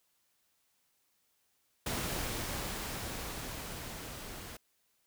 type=noise with level ramp; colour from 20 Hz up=pink; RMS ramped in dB=-35 to -46 dBFS; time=1.86-4.57 s; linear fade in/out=5 ms; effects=white hiss -75 dBFS RMS until 5.06 s